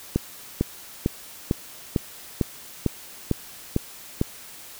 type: click train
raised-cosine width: 3 ms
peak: -7 dBFS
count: 10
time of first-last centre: 0.16-4.214 s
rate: 2.22 Hz
effects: white hiss -43 dBFS RMS until 4.79 s

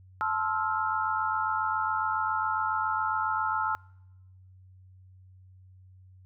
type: chord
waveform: sine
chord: F major seventh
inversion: first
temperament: just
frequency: 873.1 / 1047.7 / 1309.6 / 1396.9 Hz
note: A5 / C6 / E6 / F6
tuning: -14 / +2 / -12 / 0 cents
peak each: -30 / -35 / -30 / -32 dBFS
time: 0.21-3.75 s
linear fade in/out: 0 ms
effects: noise-tail reverb RT60 1.0 s tail -26 dB re dry + added 93 Hz sine -51 dBFS peak until 6.25 s

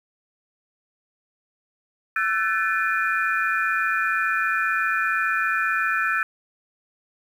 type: tone cluster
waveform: sine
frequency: 1336 / 1511 / 1749 / 2434 Hz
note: E6 / F#6 / A6 / D#7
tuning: +23 / +36 / -11 / -39 cents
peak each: -25 / -25 / -25 / -29 dBFS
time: 2.16-6.23 s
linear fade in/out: 2 ms
effects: 8-bit

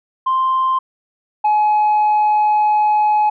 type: tone pair in turn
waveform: sine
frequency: 1046.5 / 846.1 Hz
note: C6 / G#5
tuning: 0 / +32 cents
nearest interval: major third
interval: 368 cents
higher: first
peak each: -12 / -9 dBFS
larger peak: second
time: 0.26-0.79 / 1.44-3.3 s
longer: second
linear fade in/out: 10 ms
effects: tanh soft clip ceiling -10 dBFS

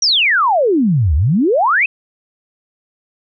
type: exponential two-way sweep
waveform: sine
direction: down then up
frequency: 5920 to 68.1 to 2676 Hz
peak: -10 dBFS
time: 0.02-1.86 s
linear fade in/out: 5 ms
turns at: 1.15 s
effects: none

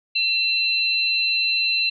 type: tone pair together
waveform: sine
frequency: 2707 / 4056 Hz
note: E7 / B7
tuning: +45 / +45 cents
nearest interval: perfect fifth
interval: 700 cents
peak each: -21 dBFS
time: 0.15-1.9 s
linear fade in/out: 10 ms
effects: none

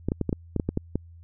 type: clicks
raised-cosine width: 3 ms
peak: -12 dBFS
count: 10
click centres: 0.086 / 0.119 / 0.213 / 0.293 / 0.328 / 0.563 / 0.598 / 0.69 / 0.774 / 0.956 s
effects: added 84 Hz sine -45 dBFS peak until 1.23 s

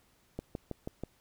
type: click train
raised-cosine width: 2 ms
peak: -23 dBFS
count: 5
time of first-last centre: 0.39-1.036 s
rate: 6.19 Hz
effects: pink hiss -68 dBFS RMS until 1.2 s

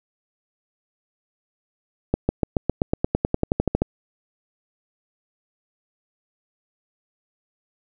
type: accelerating click train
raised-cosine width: 2 ms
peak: -5 dBFS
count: 17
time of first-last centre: 2.14-3.82 s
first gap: 150 ms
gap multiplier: 0.95
effects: none

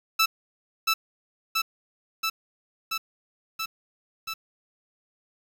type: tone with echo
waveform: 15% pulse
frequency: 1318.5 Hz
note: E6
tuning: in tune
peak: -12 dBFS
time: 0.19-0.26 s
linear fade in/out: 10 ms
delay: 680 ms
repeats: 6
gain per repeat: -2 dB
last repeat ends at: 4.34 s
effects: 8-bit

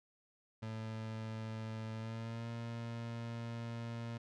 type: tone with pitch glide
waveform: 30% pulse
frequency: 110.7 to 116.47 Hz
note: A2 to A#2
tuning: +11 to -1 cents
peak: -38 dBFS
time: 0.62-4.18 s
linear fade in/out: 10 ms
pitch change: +88 cents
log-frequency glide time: 1.94-2.49 s
effects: low-pass 5000 Hz 12 dB/octave

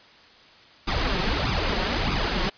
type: noise with flanger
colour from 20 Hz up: pink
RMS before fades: -24 dBFS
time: 0.87-2.5 s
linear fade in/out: 10 ms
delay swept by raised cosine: 0.8 to 5.5 ms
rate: 1.6 Hz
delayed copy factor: +0.7
effects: white hiss -51 dBFS RMS until 2.57 s + resampled to 11025 Hz

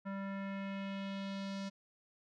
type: tone with low-pass filter sweep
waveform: square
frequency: 196 Hz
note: G3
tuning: in tune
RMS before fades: -41 dBFS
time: 0.05-1.7 s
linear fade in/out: 20 ms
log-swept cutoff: 1500 to 5300 Hz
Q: 1.9
effects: none

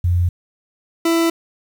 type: tone pair in turn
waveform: sine / 40% pulse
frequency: 88 / 332.2 Hz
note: F2 / E4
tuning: +14 / +13 cents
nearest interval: octave + major seventh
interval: 2299 cents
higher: second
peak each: -13 dBFS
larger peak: neither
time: 0.04-0.29 / 1.05-1.3 s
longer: neither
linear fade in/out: 5 ms
effects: 8-bit

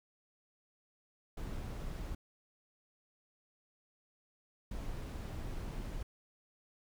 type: noise bursts at uneven times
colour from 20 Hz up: brown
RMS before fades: -41 dBFS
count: 2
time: 1.37-2.15 / 4.71-6.03 s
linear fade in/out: 5 ms
effects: none

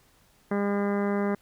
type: harmonic tone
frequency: 202 Hz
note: G#3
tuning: 48 cents flat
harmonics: 1 / 2 / 3 / 4 / 5 / 6 / 7 / 8 / 9 / 10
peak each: -26 / -29 / -34 / -38 / -40 / -39 / -44 / -42 / -47 / -44 dBFS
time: 0.51-1.35 s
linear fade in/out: 5 ms
effects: pink hiss -62 dBFS RMS until 1.41 s

